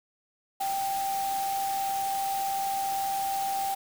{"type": "tone in noise", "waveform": "sine", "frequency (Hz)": 784, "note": "G5", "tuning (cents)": 0, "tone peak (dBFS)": -27, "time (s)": [0.6, 3.75], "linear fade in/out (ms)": 10, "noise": "white", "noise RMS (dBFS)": -38, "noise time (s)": [0.6, 3.75], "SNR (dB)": 8, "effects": []}